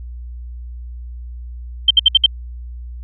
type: tone bursts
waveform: sine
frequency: 3132 Hz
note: G7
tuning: 2 cents flat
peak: -5 dBFS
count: 5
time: 1.88-2.262 s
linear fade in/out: 5 ms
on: 26 ms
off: 63 ms
effects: added 60 Hz sine -28 dBFS peak until 3.03 s